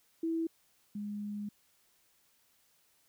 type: tone pair in turn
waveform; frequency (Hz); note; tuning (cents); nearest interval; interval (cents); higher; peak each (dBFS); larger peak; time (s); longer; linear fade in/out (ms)
sine; 327.9 / 206.6; E4 / G#3; -9 / -9; minor sixth; 800; first; -30 / -36; first; 0.23-0.47 / 0.95-1.49; second; 5
effects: white hiss -70 dBFS RMS until 3.08 s